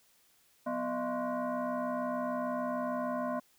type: tone with frequency modulation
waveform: sine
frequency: 181.2 Hz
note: F#3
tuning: 36 cents flat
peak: -31 dBFS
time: 0.66-3.4 s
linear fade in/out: 10 ms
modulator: 429 Hz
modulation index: 2.2
effects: white hiss -67 dBFS RMS until 3.58 s